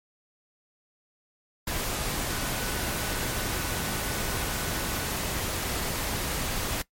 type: tone in noise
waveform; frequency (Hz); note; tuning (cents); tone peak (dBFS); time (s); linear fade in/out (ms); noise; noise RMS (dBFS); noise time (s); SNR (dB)
sine; 1486; F#6; +7; -41; 2.29-5.07; 5; pink; -30; 1.67-6.82; -14
effects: noise-tail reverb RT60 0.1 s tail -19 dB re dry + MP3 64 kbps